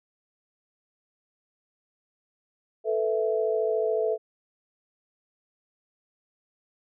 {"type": "chord", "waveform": "sine", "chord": "A suspended second", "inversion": "none", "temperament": "equal", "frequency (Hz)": [440, 493.9, 659.3], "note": ["A4", "B4", "E5"], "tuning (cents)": [0, 0, 0], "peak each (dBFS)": [-25, -30, -28], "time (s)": [2.84, 4.18], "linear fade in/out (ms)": 50, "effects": []}